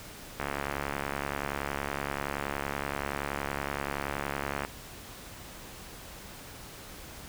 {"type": "click train", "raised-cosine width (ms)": 0.5, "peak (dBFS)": -16, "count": 301, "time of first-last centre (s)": [0.4, 4.649], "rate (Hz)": 70.6, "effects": ["pink hiss -46 dBFS RMS until 7.28 s"]}